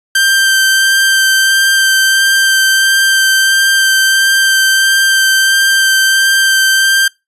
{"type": "tone with vibrato", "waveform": "sawtooth", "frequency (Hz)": 1568, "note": "G6", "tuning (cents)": 0, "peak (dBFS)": -4, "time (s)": [0.15, 7.08], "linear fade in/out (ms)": 5, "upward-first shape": "sine", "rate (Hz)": 1.5, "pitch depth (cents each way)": 11, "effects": ["noise-tail reverb RT60 0.2 s tail -22 dB re dry", "resampled to 32000 Hz"]}